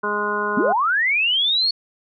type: harmonic tone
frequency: 207.7 Hz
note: G#3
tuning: in tune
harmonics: 1 / 2 / 3 / 4 / 5 / 6 / 7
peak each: -32 / -26 / -33 / -36 / -24 / -32 / -25 dBFS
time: 0.03-0.73 s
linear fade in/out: 10 ms
type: linear sweep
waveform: sine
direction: up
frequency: 198.1 to 4430 Hz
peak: -16 dBFS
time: 0.57-1.71 s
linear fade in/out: 5 ms
effects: none